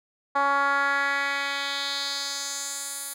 10% pulse tone with band-pass filter sweep, 280 Hz, C#4, 18 cents sharp, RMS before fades -27 dBFS, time 0.35-3.14 s, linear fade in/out 10 ms, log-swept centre 1000 to 11000 Hz, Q 2.1, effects none

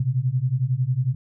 sine beating tone pair, 122.2 / 133.2 Hz, B2 / C3, -18 / +31 cents, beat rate 11 Hz, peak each -23 / -22 dBFS, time 0-1.15 s, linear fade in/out 5 ms, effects none

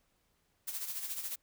blue noise with tremolo, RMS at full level -37 dBFS, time 0.67-1.36 s, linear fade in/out 10 ms, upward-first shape sine, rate 14 Hz, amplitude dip 60%, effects pink hiss -75 dBFS RMS until 1.42 s

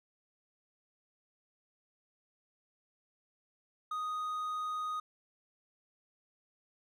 triangle tone with hard clipping, 1244.5 Hz, D#6, in tune, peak -35 dBFS, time 3.91-5 s, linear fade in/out 5 ms, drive 6 dB, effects none

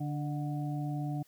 harmonic tone with a mistuned harmonic, 146.83 Hz, D3, in tune, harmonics 1 / 2 / 4 / 5, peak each -33 / -38 / -51 / -43 dBFS, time 0-1.23 s, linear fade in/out 10 ms, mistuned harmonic 4, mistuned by +71 cents, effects white hiss -66 dBFS RMS until 1.27 s

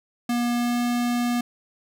square tone with pitch glide, 239.8 to 241.3 Hz, A#3 to B3, +49 to -40 cents, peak -22 dBFS, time 0.29-1.41 s, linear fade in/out 5 ms, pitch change +11 cents, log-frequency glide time 0.54-0.8 s, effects none

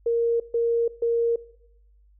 sine tone bursts, 466.2 Hz, A#4, in tune, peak -19 dBFS, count 3, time 0.06-1.36 s, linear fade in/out 5 ms, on 340 ms, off 140 ms, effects noise-tail reverb RT60 0.8 s tail -20 dB re dry + added 50 Hz sine -54 dBFS peak until 2.19 s

